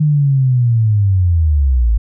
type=linear sweep; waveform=sine; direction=down; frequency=153.9 to 51.91 Hz; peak=-9 dBFS; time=0-1.98 s; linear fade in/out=10 ms; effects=none